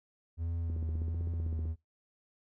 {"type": "tone with vibrato", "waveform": "triangle", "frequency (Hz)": 82.1, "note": "E2", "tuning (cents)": -6, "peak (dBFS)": -30, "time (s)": [0.37, 1.76], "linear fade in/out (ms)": 50, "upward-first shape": "sine", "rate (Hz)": 1.4, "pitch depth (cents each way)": 45}
{"type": "click train", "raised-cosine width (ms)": 3, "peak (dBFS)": -31, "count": 16, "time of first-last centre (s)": [0.7, 1.655], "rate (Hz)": 15.7}
{"effects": ["noise-tail reverb RT60 0.2 s tail -23 dB re dry"]}